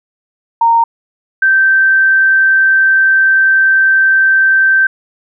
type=tone pair in turn; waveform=sine; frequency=924 / 1557.4 Hz; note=A#5 / G6; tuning=-16 / -12 cents; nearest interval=major sixth; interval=904 cents; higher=second; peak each=-6 dBFS; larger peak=neither; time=0.61-0.84 / 1.42-4.87 s; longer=second; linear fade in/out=5 ms; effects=none